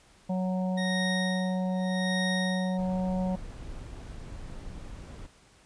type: harmonic tone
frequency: 185 Hz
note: F#3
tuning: in tune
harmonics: 1 / 3 / 4 / 5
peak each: -27 / -35 / -40 / -43 dBFS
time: 0.29-3.36 s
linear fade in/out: 10 ms
type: tone with tremolo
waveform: 25% pulse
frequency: 1864.7 Hz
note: A#6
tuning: in tune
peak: -26 dBFS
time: 0.77-2.78 s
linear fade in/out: 10 ms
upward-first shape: sine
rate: 0.84 Hz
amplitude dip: 95%
type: noise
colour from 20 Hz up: brown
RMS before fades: -41 dBFS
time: 2.78-5.27 s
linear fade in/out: 10 ms
effects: pink hiss -59 dBFS RMS until 5.65 s + resampled to 22050 Hz